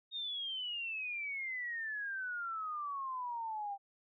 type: exponential sweep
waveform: sine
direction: down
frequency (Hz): 3729 to 785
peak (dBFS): -37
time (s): 0.11-3.78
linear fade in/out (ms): 50
effects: none